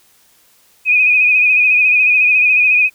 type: tone with vibrato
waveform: sine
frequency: 2489 Hz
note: D#7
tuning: in tune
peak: -8 dBFS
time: 0.85-2.9 s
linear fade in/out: 50 ms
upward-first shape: sine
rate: 14 Hz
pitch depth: 43 cents each way
effects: white hiss -52 dBFS RMS until 2.94 s